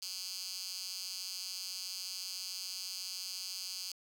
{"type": "tone with high-pass filter", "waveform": "10% pulse", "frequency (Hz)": 186.1, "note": "F#3", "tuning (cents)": 10, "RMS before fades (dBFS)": -42, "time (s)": [0.02, 3.92], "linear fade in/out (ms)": 2, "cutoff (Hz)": 4800, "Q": 3.2, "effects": ["11-bit"]}